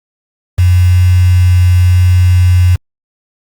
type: tone with quantisation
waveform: sine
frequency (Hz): 90.1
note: F#2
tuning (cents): -45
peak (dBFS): -4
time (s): 0.58-2.76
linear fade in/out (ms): 10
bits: 4
effects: Opus 48 kbps